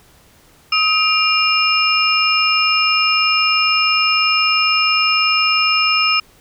sine tone cluster, 1269 / 2401 / 2804 / 5210 Hz, D#6 / D7 / F7 / E8, +34 / +38 / +6 / -21 cents, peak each -18 dBFS, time 0.72-6.2 s, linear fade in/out 5 ms, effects pink hiss -50 dBFS RMS until 6.4 s

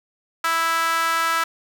sawtooth tone with high-pass filter, 329.6 Hz, E4, in tune, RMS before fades -21 dBFS, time 0.44-1.44 s, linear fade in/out 5 ms, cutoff 1300 Hz, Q 3.4, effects none

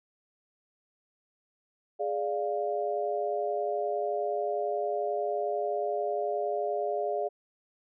sine chord, D diminished, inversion second, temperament equal, 415.3 / 587.3 / 698.5 Hz, Ab4 / D5 / F5, 0 / 0 / 0 cents, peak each -32 dBFS, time 1.99-7.29 s, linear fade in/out 20 ms, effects none

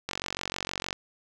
click train, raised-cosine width 0.2 ms, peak -13 dBFS, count 40, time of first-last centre 0.09-0.929 s, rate 46.5 Hz, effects none

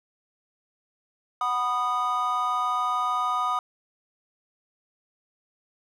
triangle chord, B major, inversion second, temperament just, 740.8 / 987.8 / 1234.7 Hz, F#5 / B5 / D#6, +2 / 0 / -14 cents, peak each -29 / -28 / -23 dBFS, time 1.41-3.59 s, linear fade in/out 2 ms, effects none

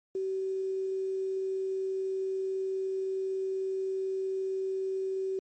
sine tone with quantisation, 382 Hz, G4, 45 cents flat, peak -29 dBFS, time 0.15-5.39 s, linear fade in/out 2 ms, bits 9, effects MP3 32 kbps

